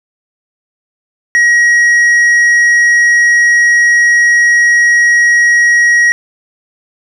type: tone with tanh clipping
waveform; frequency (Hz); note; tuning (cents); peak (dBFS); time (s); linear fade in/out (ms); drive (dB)
sine; 1900; A#6; +33; -6; 1.35-6.12; 0; 5
effects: none